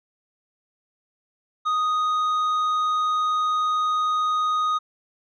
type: tone with tanh clipping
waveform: triangle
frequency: 1244.5 Hz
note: D#6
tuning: in tune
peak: -21 dBFS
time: 1.65-4.79 s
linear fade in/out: 20 ms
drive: 10 dB
effects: none